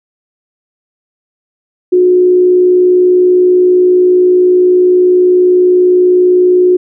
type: tone with frequency modulation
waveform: sine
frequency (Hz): 362.4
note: F#4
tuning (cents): -36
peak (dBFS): -4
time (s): 1.92-6.77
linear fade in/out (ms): 10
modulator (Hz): 60.2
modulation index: 0.22
effects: none